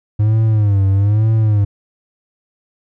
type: tone with vibrato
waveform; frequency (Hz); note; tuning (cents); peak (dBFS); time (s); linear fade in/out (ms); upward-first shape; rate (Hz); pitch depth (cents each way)
triangle; 103.83; G#2; 0; -8; 0.19-1.65; 10; sine; 1.1; 120
effects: none